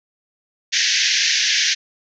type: band-pass noise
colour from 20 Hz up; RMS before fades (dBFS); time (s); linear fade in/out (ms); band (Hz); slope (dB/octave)
white; -18; 0.72-1.75; 20; 1600 to 6400; 96
effects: none